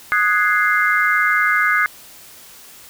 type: chord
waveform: sine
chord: Ab dominant seventh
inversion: second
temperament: equal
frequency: 1244.5 / 1480 / 1661.2 / 2093 Hz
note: Eb6 / Gb6 / Ab6 / C7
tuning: 0 / 0 / 0 / 0 cents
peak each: -19 dBFS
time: 0.12-1.86 s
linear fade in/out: 0 ms
effects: white hiss -42 dBFS RMS until 2.89 s